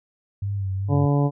sine tone with vibrato, 98 Hz, G2, in tune, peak -23 dBFS, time 0.42-1.06 s, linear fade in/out 5 ms, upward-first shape sine, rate 2.5 Hz, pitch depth 49 cents each way
harmonic tone, 143 Hz, D3, 46 cents flat, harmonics 1 / 2 / 3 / 4 / 5 / 6 / 7, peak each -18 / -24 / -28 / -30 / -32 / -34 / -35 dBFS, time 0.88-1.31 s, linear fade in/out 50 ms
effects none

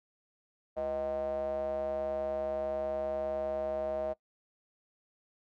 square tone with band-pass filter, 69.6 Hz, C#2, 8 cents sharp, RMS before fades -34 dBFS, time 0.76-4.14 s, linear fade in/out 20 ms, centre 630 Hz, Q 8, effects noise-tail reverb RT60 0.1 s tail -20 dB re dry

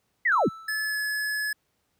sine linear sweep, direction down, 2073 to 106 Hz, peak -19 dBFS, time 0.25-0.49 s, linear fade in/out 10 ms
triangle tone with exponential decay, 1318.5 Hz, E6, in tune, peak -28 dBFS, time 0.32-1.29 s, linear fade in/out 0 ms, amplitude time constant 210 ms
square tone with pitch glide, 1722 to 1706.2 Hz, A6 to G#6, -38 to +46 cents, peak -27 dBFS, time 0.68-1.53 s, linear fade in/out 5 ms, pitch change -16 cents, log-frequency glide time 0.84-0.97 s
effects pink hiss -73 dBFS RMS until 1.99 s + high-pass 60 Hz 12 dB/octave

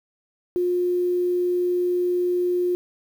sine tone with quantisation, 356.7 Hz, F4, 37 cents sharp, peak -19 dBFS, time 0.56-2.75 s, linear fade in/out 0 ms, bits 8, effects none

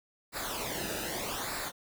pink noise with flanger, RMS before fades -36 dBFS, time 0.32-1.72 s, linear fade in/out 50 ms, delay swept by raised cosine 0.32 to 0.93 ms, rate 0.81 Hz, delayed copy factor -0.7, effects none

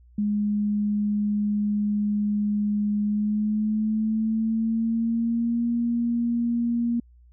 sine tone with pitch glide, 207.7 to 235.8 Hz, G#3 to A#3, 0 to +20 cents, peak -21 dBFS, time 0.18-7 s, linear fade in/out 5 ms, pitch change +220 cents, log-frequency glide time 3.02-5.66 s, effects added 60 Hz sine -50 dBFS peak until 7.32 s

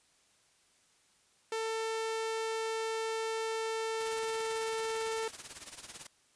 sawtooth tone, 446.5 Hz, A4, 25 cents sharp, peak -29 dBFS, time 1.52-5.28 s, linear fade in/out 2 ms
white noise with tremolo, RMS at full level -43 dBFS, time 4-6.07 s, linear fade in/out 5 ms, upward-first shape sine, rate 18 Hz, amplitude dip 75%
effects white hiss -68 dBFS RMS until 6.35 s + resampled to 22050 Hz

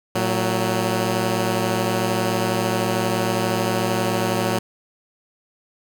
10% pulse tone pair together, 113.91 / 185.6 Hz, A#2 / F#3, -40 / +6 cents, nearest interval minor sixth, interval 846 cents, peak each -14 dBFS, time 0.15-4.59 s, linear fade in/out 5 ms, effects none

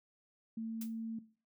sine tone, 224.9 Hz, A3, 38 cents sharp, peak -37 dBFS, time 0.57-1.19 s, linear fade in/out 5 ms
blue noise with exponential decay, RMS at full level -42 dBFS, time 0.81-0.93 s, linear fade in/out 5 ms, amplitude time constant 25 ms
effects noise-tail reverb RT60 0.4 s tail -17 dB re dry

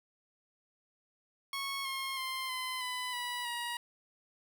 15% pulse tone with pitch steps, 1100 / 1074.3 / 1049.1 / 1024.6 / 1000.6 / 977.2 / 954.3 Hz, C#6 / C6 / C6 / C6 / B5 / B5 / A#5, -14 / +45 / +4 / -37 / +22 / -19 / +40 cents, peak -29 dBFS, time 1.53-3.77 s, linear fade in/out 2 ms, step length 320 ms, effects none

